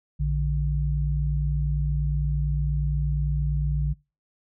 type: tone pair together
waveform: sine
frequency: 57.98 / 146.6 Hz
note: A#1 / D3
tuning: -9 / -3 cents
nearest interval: octave + major third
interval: 1606 cents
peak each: -24 / -25 dBFS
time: 0.19-3.94 s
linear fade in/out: 20 ms
effects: noise-tail reverb RT60 0.3 s tail -24 dB re dry